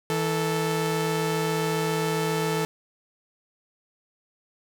sawtooth tone pair together, 162.45 / 440 Hz, E3 / A4, -25 / 0 cents, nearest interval octave + perfect fourth, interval 1725 cents, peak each -23 / -22 dBFS, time 0.1-2.65 s, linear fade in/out 0 ms, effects none

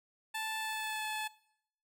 15% pulse tone with pitch glide, 878 to 863.4 Hz, A5 to A5, -4 to -33 cents, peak -29 dBFS, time 0.34-1.28 s, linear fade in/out 10 ms, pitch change -29 cents, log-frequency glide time 0.59-1.05 s, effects noise-tail reverb RT60 0.7 s tail -19 dB re dry

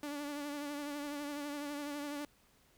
sawtooth tone with vibrato, 290.1 Hz, D4, 21 cents flat, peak -35 dBFS, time 0.03-2.25 s, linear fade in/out 2 ms, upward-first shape triangle, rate 12 Hz, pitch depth 47 cents each way, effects pink hiss -68 dBFS RMS until 2.77 s

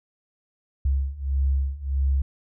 sine beating tone pair, 67.2 / 68.8 Hz, C2 / C#2, +47 / -12 cents, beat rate 1.6 Hz, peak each -25 / -23 dBFS, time 0.85-2.22 s, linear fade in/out 5 ms, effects none

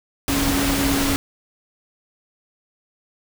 sine tone in noise, 277.2 Hz, C#4, in tune, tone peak -21 dBFS, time 0.28-1.16 s, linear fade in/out 0 ms, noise pink, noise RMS -22 dBFS, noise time 0.28-1.16 s, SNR -2 dB, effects none

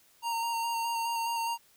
square tone with vibrato, 925 Hz, A#5, 14 cents flat, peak -30 dBFS, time 0.22-1.58 s, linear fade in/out 50 ms, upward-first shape square, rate 4.8 Hz, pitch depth 14 cents each way, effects white hiss -63 dBFS RMS until 1.76 s

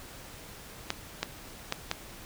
clicks, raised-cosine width 0.2 ms, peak -11 dBFS, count 4, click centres 0.904 / 1.23 / 1.724 / 1.914 s, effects pink hiss -47 dBFS RMS until 2.25 s

